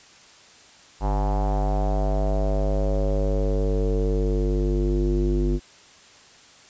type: tone with low-pass filter sweep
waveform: square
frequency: 49.89 Hz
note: G1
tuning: 31 cents sharp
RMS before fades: -22 dBFS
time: 1-5.6 s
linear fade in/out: 50 ms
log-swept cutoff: 870 to 320 Hz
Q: 4.7
effects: white hiss -50 dBFS RMS until 6.69 s + resampled to 16000 Hz